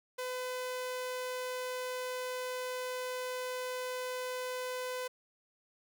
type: tone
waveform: sawtooth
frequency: 505 Hz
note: B4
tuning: 39 cents sharp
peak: -32 dBFS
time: 0.18-5.08 s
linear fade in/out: 10 ms
effects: none